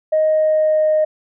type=tone with pitch glide; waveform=sine; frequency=624 to 618.6 Hz; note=D#5 to D#5; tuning=+5 to -10 cents; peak=-11 dBFS; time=0.12-1.05 s; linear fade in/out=10 ms; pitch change=-15 cents; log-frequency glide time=0.26-0.88 s; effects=tanh soft clip ceiling -8 dBFS